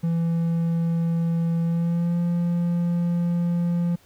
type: tone with pitch glide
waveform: triangle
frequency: 167.1 to 172.59 Hz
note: E3 to F3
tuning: +24 to -20 cents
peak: -18 dBFS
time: 0.03-3.96 s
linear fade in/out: 10 ms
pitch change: +56 cents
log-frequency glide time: 1.63-2.19 s
effects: pink hiss -57 dBFS RMS until 4.05 s